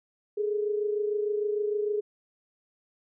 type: tone pair together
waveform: sine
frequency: 415.3 / 441.9 Hz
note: G#4 / A4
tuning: 0 / +7 cents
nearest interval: minor second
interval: 107 cents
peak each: -26 / -34 dBFS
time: 0.37-2.01 s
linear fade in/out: 10 ms
effects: none